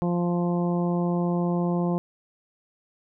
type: harmonic tone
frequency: 174.61 Hz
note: F3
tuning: in tune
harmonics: 1 / 2 / 3 / 4 / 5 / 6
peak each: -23 / -29 / -33 / -35 / -37 / -39 dBFS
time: 0.02-1.98 s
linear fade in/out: 0 ms
effects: none